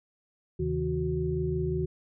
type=tone cluster; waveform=sine; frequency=77.2 / 133.7 / 159.3 / 369 Hz; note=D#2 / C3 / D#3 / F#4; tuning=-13 / +38 / +41 / -5 cents; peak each=-33 / -36 / -31 / -30 dBFS; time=0.59-1.86 s; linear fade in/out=10 ms; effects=none